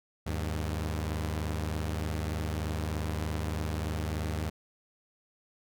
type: tone pair together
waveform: sawtooth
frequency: 77.4 / 100.67 Hz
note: D#2 / G2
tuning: -9 / +47 cents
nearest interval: perfect fourth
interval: 456 cents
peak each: -28 / -32 dBFS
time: 0.26-4.5 s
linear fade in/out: 10 ms
effects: none